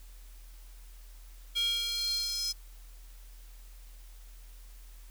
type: tone with high-pass filter sweep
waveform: square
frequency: 466.2 Hz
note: A#4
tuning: in tune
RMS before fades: -32 dBFS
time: 1.55-2.53 s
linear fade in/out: 20 ms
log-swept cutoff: 3100 to 5200 Hz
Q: 7.3
effects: added 41 Hz sine -47 dBFS peak until 5.1 s + white hiss -60 dBFS RMS until 5.1 s

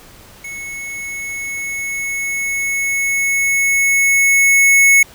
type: tone with level ramp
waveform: square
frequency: 2200 Hz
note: C#7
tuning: 14 cents flat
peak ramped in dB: -27 to -7 dBFS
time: 0.44-5.03 s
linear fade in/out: 5 ms
effects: pink hiss -42 dBFS RMS until 5.14 s

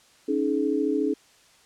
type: chord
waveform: sine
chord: C# suspended second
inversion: none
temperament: equal with one note detuned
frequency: 277.2 / 311.1 / 424.5 Hz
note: C#4 / D#4 / G#4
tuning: 0 / 0 / +38 cents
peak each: -26 dBFS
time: 0.28-1.14 s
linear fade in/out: 10 ms
effects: white hiss -57 dBFS RMS until 1.65 s + low-pass 8000 Hz 12 dB/octave

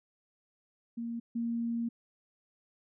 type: tone pair in turn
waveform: sine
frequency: 233.1 / 233.1 Hz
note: A#3 / A#3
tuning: 0 / 0 cents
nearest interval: unison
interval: 0 cents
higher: neither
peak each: -34 / -30 dBFS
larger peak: second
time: 0.97-1.2 / 1.35-1.89 s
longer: second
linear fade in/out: 10 ms
effects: none

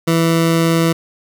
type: tone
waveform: 20% pulse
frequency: 165.2 Hz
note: E3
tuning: 4 cents sharp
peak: -7 dBFS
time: 0.07-0.93 s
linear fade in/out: 10 ms
effects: none

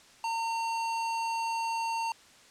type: tone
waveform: square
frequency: 912 Hz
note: A#5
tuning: 38 cents flat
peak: -30 dBFS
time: 0.24-2.12 s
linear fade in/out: 2 ms
effects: white hiss -56 dBFS RMS until 2.5 s + low-pass 7000 Hz 12 dB/octave

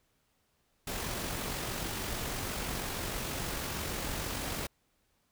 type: noise with amplitude modulation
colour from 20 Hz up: pink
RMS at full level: -35 dBFS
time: 0.87-4.67 s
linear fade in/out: 5 ms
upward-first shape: sine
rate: 46.3 Hz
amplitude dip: 30%
effects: pink hiss -74 dBFS RMS until 5.31 s

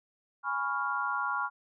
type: chord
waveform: sine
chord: C# dominant seventh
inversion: second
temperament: equal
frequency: 830.6 / 987.8 / 1108.7 / 1396.9 Hz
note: G#5 / B5 / C#6 / E#6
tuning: 0 / 0 / 0 / 0 cents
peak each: -37 / -36 / -34 / -32 dBFS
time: 0.43-1.5 s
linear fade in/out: 50 ms
effects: none

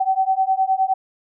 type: beating tone pair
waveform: sine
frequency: 759 / 768.7 Hz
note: F#5 / G5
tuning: +44 / -34 cents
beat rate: 9.7 Hz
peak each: -19 dBFS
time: 0-0.94 s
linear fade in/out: 10 ms
effects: none

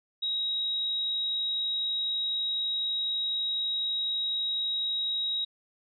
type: tone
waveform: sine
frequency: 3812 Hz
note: A#7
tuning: 38 cents sharp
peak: -27 dBFS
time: 0.22-5.45 s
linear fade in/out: 10 ms
effects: none

